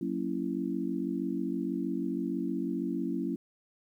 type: chord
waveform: sine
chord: F# dominant seventh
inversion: none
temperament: just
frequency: 185 / 231.2 / 277.5 / 333 Hz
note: F#3 / A#3 / C#4 / E4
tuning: 0 / -14 / +2 / +18 cents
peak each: -36 / -36 / -34 / -35 dBFS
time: 0.01-3.36 s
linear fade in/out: 5 ms
effects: 11-bit